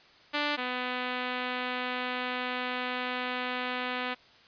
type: tone pair in turn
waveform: 5% pulse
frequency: 293.7 / 250.3 Hz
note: D4 / B3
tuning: 0 / +23 cents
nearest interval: minor third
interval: 277 cents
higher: first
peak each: -16 / -19 dBFS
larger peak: first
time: 0.33-0.57 / 0.57-4.15 s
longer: second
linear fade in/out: 20 ms
effects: white hiss -57 dBFS RMS until 4.47 s + resampled to 11025 Hz